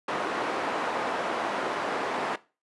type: band-pass noise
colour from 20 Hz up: white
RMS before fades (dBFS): -30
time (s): 0.08-2.36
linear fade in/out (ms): 5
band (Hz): 320 to 1100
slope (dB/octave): 12
effects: noise-tail reverb RT60 0.3 s tail -18 dB re dry + resampled to 24000 Hz